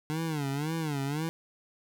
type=tone with vibrato; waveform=25% pulse; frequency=150 Hz; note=D3; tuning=37 cents sharp; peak=-26 dBFS; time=0.1-1.29 s; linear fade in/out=0 ms; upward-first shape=sine; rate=1.9 Hz; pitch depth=160 cents each way; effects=none